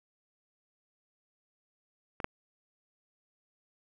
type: clicks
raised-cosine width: 0.5 ms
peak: -24 / -14 dBFS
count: 2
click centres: 2.202 / 2.244 s
effects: none